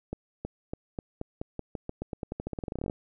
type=accelerating click train; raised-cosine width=2 ms; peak=-20 dBFS; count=27; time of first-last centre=0.13-2.899 s; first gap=320 ms; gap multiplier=0.89; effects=none